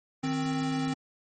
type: tone pair together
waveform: square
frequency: 155.5 / 263 Hz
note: D#3 / C4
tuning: -1 / +9 cents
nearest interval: major sixth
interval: 910 cents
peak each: -34 / -29 dBFS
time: 0.23-0.94 s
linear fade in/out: 10 ms
effects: MP3 32 kbps